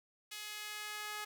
sawtooth tone with high-pass filter sweep, 421 Hz, G#4, 24 cents sharp, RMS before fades -44 dBFS, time 0.31-1.25 s, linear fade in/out 10 ms, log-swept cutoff 2800 to 1200 Hz, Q 1, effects none

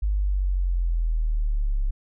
sine exponential sweep, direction down, 51.6 to 33.82 Hz, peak -20 dBFS, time 0.02-1.91 s, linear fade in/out 10 ms, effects none

